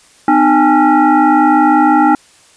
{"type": "tone with frequency modulation", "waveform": "sine", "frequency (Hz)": 251.4, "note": "B3", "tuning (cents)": 31, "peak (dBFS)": -6, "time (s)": [0.28, 2.15], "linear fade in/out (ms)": 2, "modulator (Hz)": 557, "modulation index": 1.8, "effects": ["white hiss -46 dBFS RMS until 2.56 s", "resampled to 22050 Hz"]}